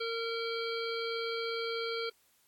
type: harmonic tone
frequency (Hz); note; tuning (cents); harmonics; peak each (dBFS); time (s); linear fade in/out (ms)
459.2; A#4; -26; 1 / 3 / 5 / 7 / 9 / 10; -35 / -40 / -42 / -43 / -45 / -45; 0-2.1; 10
effects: white hiss -69 dBFS RMS until 2.47 s + AAC 64 kbps